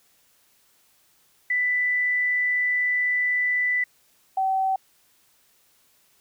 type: tone pair in turn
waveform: sine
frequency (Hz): 1986 / 765.7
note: B6 / G5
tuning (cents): +9 / -41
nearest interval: octave + perfect fourth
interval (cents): 1650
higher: first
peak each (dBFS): -20 / -20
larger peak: neither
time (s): 1.5-3.84 / 4.37-4.76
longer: first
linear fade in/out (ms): 5
effects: white hiss -62 dBFS RMS until 6.2 s